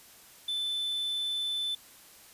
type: tone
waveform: triangle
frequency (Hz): 3520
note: A7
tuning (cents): 0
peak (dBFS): -28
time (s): 0.48-1.75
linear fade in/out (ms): 5
effects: white hiss -54 dBFS RMS until 2.33 s + resampled to 32000 Hz